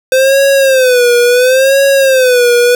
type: tone with vibrato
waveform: square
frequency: 515 Hz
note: C5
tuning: 28 cents flat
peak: -6 dBFS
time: 0.12-2.75 s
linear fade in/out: 2 ms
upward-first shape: sine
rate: 0.72 Hz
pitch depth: 120 cents each way
effects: none